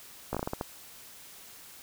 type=slowing click train; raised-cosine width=1 ms; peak=-17 dBFS; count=8; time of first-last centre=0.33-0.611 s; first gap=16 ms; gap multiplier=1.3; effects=white hiss -50 dBFS RMS until 1.82 s